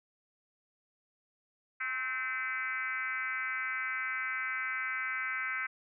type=tone with frequency modulation; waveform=sine; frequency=1800 Hz; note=A6; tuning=39 cents sharp; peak=-32 dBFS; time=1.8-5.67 s; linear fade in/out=10 ms; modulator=247 Hz; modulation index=2; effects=none